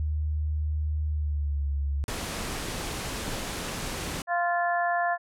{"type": "tone with pitch glide", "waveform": "sine", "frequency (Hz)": [76, 70.5], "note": ["D#2", "C#2"], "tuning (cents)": [-40, 30], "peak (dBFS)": -25, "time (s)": [0, 2.04], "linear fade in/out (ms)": 0, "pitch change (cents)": -130, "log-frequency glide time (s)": [1.08, 1.68]}
{"type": "noise", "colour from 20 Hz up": "pink", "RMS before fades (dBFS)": -33, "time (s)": [2.08, 4.22], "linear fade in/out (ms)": 2}
{"type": "click train", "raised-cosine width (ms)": 3, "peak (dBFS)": -23, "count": 4, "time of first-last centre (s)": [2.09, 3.876], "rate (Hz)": 1.68}
{"type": "harmonic tone", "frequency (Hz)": 347.8, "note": "F4", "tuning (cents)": -7, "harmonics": [2, 3, 4, 5], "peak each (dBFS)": [-25, -32, -35, -30], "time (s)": [4.27, 5.18], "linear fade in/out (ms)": 50}
{"effects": ["low-pass 11000 Hz 12 dB/octave"]}